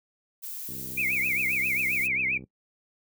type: noise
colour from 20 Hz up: violet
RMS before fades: -37 dBFS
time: 0.42-2.08 s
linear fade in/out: 20 ms
type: click train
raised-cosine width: 3 ms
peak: -30 dBFS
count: 115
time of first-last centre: 0.69-2.438 s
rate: 65.2 Hz
type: tone with vibrato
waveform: sine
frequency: 2321 Hz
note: D7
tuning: 21 cents flat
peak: -24 dBFS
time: 0.97-2.38 s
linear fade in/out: 10 ms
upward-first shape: triangle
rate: 7.5 Hz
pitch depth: 220 cents each way
effects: noise-tail reverb RT60 0.1 s tail -18 dB re dry + high-pass 100 Hz 12 dB/octave